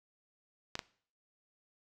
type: clicks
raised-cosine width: 0.2 ms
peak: -18 dBFS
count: 2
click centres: 0.754 / 0.792 s
effects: noise-tail reverb RT60 0.5 s tail -20 dB re dry